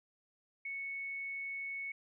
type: tone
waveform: sine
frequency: 2212 Hz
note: C#7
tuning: 4 cents flat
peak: -38 dBFS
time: 0.65-1.92 s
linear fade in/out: 5 ms
effects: none